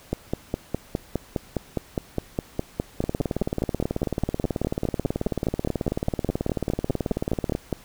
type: two click trains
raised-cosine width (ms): 2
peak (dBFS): -10 / -11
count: 38 / 84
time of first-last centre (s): 0.13-7.728 / 3.04-7.551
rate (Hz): 4.87 / 18.4
effects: pink hiss -50 dBFS RMS until 7.84 s